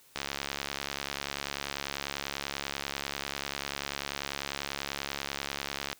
click train, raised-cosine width 0.2 ms, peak -15 dBFS, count 406, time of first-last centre 0.16-5.929 s, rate 70.2 Hz, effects white hiss -60 dBFS RMS until 5.99 s

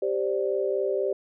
sine chord, G suspended fourth, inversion none, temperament equal, 392 / 523.3 / 587.3 Hz, G4 / C5 / D5, 0 / 0 / 0 cents, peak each -26 / -29 / -29 dBFS, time 0.02-1.13 s, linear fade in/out 5 ms, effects none

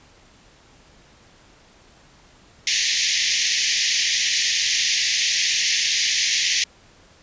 white band-pass noise, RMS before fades -21 dBFS, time 2.67-6.64 s, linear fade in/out 2 ms, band 1800 to 6700 Hz, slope 96 dB/octave, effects pink hiss -52 dBFS RMS until 7.22 s + resampled to 16000 Hz

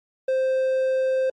triangle tone, 523.3 Hz, C5, in tune, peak -17 dBFS, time 0.28-1.3 s, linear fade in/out 5 ms, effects MP3 48 kbps

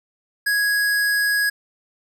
square tone, 1662 Hz, G#6, 1 cent sharp, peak -18 dBFS, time 0.46-1.5 s, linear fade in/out 10 ms, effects none

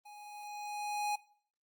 square tone with level ramp, 830.6 Hz, G#5, in tune, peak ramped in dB -51 to -31 dBFS, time 0.05-1.16 s, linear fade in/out 10 ms, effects noise-tail reverb RT60 0.5 s tail -19 dB re dry + Opus 24 kbps

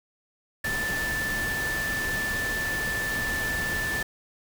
sine tone in noise, 1760 Hz, A6, in tune, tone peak -27 dBFS, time 0.64-4.03 s, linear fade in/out 5 ms, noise pink, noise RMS -33 dBFS, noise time 0.64-4.03 s, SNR +3 dB, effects none

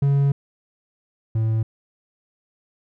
triangle tone pair in turn, 140 / 111.12 Hz, C#3 / A2, +18 / +18 cents, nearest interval major third, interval 400 cents, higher first, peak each -13 / -16 dBFS, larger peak first, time 0.02-0.32 / 1.35-1.63 s, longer first, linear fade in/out 5 ms, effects none

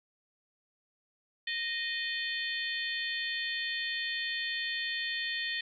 harmonic tone with a mistuned harmonic, 620 Hz, D#5, 6 cents flat, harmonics 3 / 4 / 5 / 6 / 7, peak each -35 / -40 / -39 / -39 / -42 dBFS, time 1.47-5.61 s, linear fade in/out 5 ms, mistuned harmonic 6, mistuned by -90 cents, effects none

